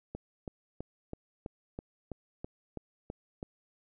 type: click train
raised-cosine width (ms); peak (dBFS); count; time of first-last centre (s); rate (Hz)
2; -25; 11; 0.15-3.429; 3.05
effects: none